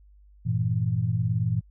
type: chord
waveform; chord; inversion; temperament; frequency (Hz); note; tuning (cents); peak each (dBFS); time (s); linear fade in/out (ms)
sine; E diminished; first; equal; 98 / 116.54 / 164.81; G2 / Bb2 / E3; 0 / 0 / 0; -29 / -24 / -29; 0.45-1.61; 20
effects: added 50 Hz sine -51 dBFS peak until 1.7 s